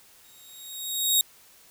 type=tone with exponential growth; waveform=15% pulse; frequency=3767 Hz; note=A#7; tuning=17 cents sharp; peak=-10 dBFS; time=0.24-1.21 s; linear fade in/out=2 ms; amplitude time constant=210 ms; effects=white hiss -55 dBFS RMS until 1.7 s